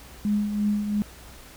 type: tone with tremolo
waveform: sine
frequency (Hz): 207.7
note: G#3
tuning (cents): 0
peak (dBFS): -19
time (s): 0.25-1.02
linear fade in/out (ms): 0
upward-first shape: triangle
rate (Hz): 2.9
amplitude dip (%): 60
effects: added 60 Hz sine -48 dBFS peak until 1.56 s + pink hiss -47 dBFS RMS until 1.56 s